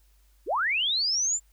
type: linear sweep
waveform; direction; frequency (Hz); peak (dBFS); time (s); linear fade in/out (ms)
sine; up; 267.7 to 7370; -23; 0.46-1.4; 50
effects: added 50 Hz sine -58 dBFS peak until 1.52 s + white hiss -68 dBFS RMS until 1.52 s